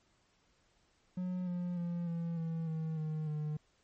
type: tone with pitch steps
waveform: triangle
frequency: 181.8 / 177.14 / 172.59 / 168.16 / 163.85 / 159.64 / 155.55 / 151.56 Hz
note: F#3 / F3 / F3 / E3 / E3 / D#3 / D#3 / D#3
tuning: -30 / +25 / -20 / +35 / -10 / +45 / 0 / -45 cents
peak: -32 dBFS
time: 1.17-3.57 s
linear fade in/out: 5 ms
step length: 300 ms
effects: pink hiss -72 dBFS RMS until 3.83 s + MP3 32 kbps